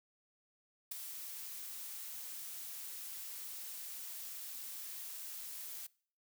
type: noise with ADSR envelope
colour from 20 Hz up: blue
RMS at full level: -38 dBFS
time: 0.91-5.87 s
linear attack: 9 ms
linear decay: 9 ms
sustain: -8 dB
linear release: 9 ms
effects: noise-tail reverb RT60 0.5 s tail -23 dB re dry